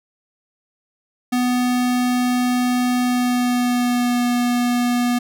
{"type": "tone with pitch glide", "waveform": "square", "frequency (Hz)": [247.9, 243.4], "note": ["B3", "B3"], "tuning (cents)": [7, -25], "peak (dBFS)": -17, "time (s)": [1.32, 5.19], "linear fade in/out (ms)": 10, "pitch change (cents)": -32, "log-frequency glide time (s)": [3.02, 4.24], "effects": []}